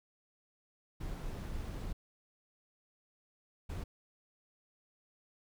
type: noise bursts at uneven times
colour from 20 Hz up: brown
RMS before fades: -40 dBFS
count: 2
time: 1-1.93 / 3.69-3.84 s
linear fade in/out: 10 ms
effects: none